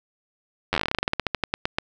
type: slowing click train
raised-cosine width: 0.3 ms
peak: -6 dBFS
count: 23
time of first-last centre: 0.73-1.785 s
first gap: 10 ms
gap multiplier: 1.13
effects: none

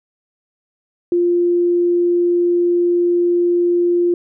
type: tone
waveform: sine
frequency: 349.2 Hz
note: F4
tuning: in tune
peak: -12 dBFS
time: 1.12-4.14 s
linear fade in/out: 2 ms
effects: none

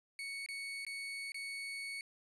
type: tone with dropouts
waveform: 35% pulse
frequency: 2222 Hz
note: C#7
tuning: 4 cents sharp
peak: -39 dBFS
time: 0.19-2.01 s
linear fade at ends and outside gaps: 1 ms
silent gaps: 0.462-0.487 / 0.85-0.866 / 1.32-1.344 s
effects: resampled to 24000 Hz

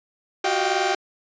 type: tone cluster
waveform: sawtooth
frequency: 360.6 / 382.1 / 620 / 705 / 784 Hz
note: F#4 / G4 / D#5 / F5 / G5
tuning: -45 / -44 / -6 / +16 / 0 cents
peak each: -25 / -22 / -26 / -24 / -20 dBFS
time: 0.44-0.95 s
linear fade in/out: 5 ms
effects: resampled to 16000 Hz

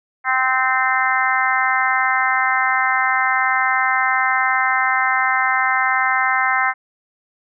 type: harmonic tone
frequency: 259.6 Hz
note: C4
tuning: 13 cents flat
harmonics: 3 / 4 / 5 / 6 / 7 / 8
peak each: -22 / -22 / -22 / -22 / -22 / -22 dBFS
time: 0.24-6.74 s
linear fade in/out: 50 ms
effects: none

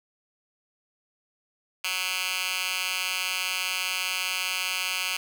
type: tone with high-pass filter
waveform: 10% pulse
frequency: 185 Hz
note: F#3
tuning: in tune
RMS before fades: -29 dBFS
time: 1.84-5.17 s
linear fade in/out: 5 ms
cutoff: 2300 Hz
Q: 1.7
effects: none

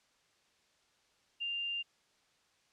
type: tone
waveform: sine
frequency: 2794 Hz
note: F7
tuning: in tune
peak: -34 dBFS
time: 1.4-1.83 s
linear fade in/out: 20 ms
effects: white hiss -71 dBFS RMS until 2.72 s + low-pass 6000 Hz 12 dB/octave

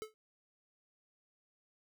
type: tone with exponential decay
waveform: square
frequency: 433.6 Hz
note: A4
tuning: 25 cents flat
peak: -37 dBFS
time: 0.02-0.14 s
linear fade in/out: 0 ms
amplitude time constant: 25 ms
effects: none

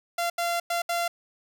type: tone bursts at uneven times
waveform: sawtooth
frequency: 688 Hz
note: F5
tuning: 26 cents flat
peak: -21 dBFS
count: 4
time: 0.18-0.3 / 0.38-0.6 / 0.7-0.82 / 0.89-1.08 s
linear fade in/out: 5 ms
effects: none

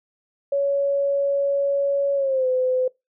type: tone with pitch glide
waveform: sine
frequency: 560 to 510.6 Hz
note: C#5 to C5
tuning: +18 to -42 cents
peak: -18 dBFS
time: 0.52-2.88 s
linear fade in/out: 5 ms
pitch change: -160 cents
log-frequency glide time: 2.15-2.47 s
effects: noise-tail reverb RT60 0.2 s tail -23 dB re dry

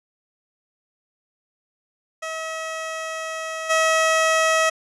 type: tone with level steps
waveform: 15% pulse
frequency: 642 Hz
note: E5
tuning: 46 cents flat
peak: -21 / -10 dBFS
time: 2.22-4.7 s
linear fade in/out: 10 ms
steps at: 3.69 s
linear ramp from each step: 20 ms
effects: resampled to 22050 Hz

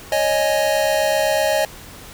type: chord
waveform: square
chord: C# suspended second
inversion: none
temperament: equal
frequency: 554.4 / 622.3 / 830.6 Hz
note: C#5 / D#5 / G#5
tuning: 0 / 0 / 0 cents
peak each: -22 / -19 / -24 dBFS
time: 0.12-1.65 s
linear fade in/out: 2 ms
effects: pink hiss -39 dBFS RMS until 2.13 s

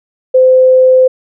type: tone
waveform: sine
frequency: 515 Hz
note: C5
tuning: 28 cents flat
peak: -3 dBFS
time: 0.34-1.08 s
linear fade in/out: 10 ms
effects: none

